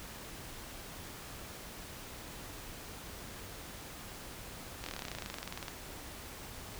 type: slowing click train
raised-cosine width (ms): 0.2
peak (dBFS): -22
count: 24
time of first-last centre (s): 4.84-5.682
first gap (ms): 23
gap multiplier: 1.04
effects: pink hiss -47 dBFS RMS until 6.79 s